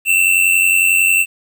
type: tone pair together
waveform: square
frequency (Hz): 2637 / 2728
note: E7 / F7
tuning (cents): 0 / -41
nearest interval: minor second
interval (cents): 59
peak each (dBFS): -14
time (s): 0.05-1.26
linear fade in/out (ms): 50
effects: 8-bit